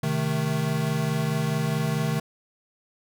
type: chord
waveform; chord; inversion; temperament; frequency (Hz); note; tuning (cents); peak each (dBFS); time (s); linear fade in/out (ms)
square; A diminished; first; equal; 130.81 / 155.56 / 220; C3 / Eb3 / A3; 0 / 0 / 0; -30 / -26 / -31; 0.03-2.2; 5
effects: none